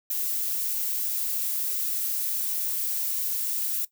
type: noise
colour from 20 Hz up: violet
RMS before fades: -28 dBFS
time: 0.1-3.85 s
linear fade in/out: 5 ms
effects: noise-tail reverb RT60 0.1 s tail -17 dB re dry